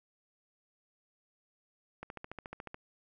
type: click train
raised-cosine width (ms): 0.5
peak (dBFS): -27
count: 11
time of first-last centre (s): 2.03-2.744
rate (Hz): 14
effects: none